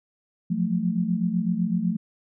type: tone cluster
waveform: sine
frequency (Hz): 173.8 / 181.8 / 221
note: F3 / F#3 / A3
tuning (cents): -8 / -30 / +8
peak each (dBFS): -26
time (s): 0.5-1.97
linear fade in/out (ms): 10
effects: none